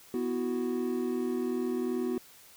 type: chord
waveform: triangle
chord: B suspended fourth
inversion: none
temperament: equal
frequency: 246.9 / 329.6 / 370 Hz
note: B3 / E4 / F#4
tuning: 0 / 0 / 0 cents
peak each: -30 / -35 / -30 dBFS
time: 0.14-2.18 s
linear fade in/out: 2 ms
effects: white hiss -55 dBFS RMS until 2.56 s